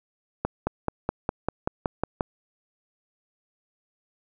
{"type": "accelerating click train", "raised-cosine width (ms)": 1, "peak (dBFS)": -10, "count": 10, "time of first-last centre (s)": [0.45, 2.208], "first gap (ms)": 220, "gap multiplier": 0.97, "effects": []}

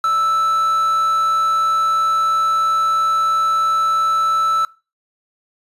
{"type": "tone with quantisation", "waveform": "triangle", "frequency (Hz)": 1318.5, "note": "E6", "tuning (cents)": 0, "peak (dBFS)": -12, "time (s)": [0.04, 4.65], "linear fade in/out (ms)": 2, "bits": 6, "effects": ["noise-tail reverb RT60 0.3 s tail -21 dB re dry", "resampled to 32000 Hz"]}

